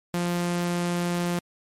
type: tone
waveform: sawtooth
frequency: 174.61 Hz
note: F3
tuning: in tune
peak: -20 dBFS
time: 0.14-1.39 s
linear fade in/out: 0 ms
effects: MP3 64 kbps